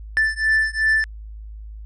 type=beating tone pair; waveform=triangle; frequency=1760 / 1762.7 Hz; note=A6 / A6; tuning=0 / +3 cents; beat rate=2.7 Hz; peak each=-18 dBFS; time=0.17-1.04 s; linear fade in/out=0 ms; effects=added 53 Hz sine -33 dBFS peak until 1.85 s + resampled to 24000 Hz